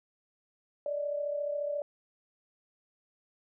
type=tone pair together; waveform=sine; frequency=581 / 615.3 Hz; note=D5 / D#5; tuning=-19 / -19 cents; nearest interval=minor second; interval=100 cents; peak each=-31 / -39 dBFS; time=0.86-1.82 s; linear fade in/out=2 ms; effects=none